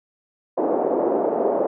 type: band-pass noise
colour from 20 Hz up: pink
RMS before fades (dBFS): -21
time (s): 0.57-1.67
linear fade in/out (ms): 10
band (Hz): 330 to 710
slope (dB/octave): 24
effects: none